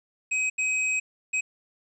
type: tone bursts at uneven times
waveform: square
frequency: 2530 Hz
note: D#7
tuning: 28 cents sharp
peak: -24 dBFS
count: 3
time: 0.31-0.5 / 0.58-1 / 1.33-1.41 s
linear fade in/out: 10 ms
effects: resampled to 22050 Hz + 10-bit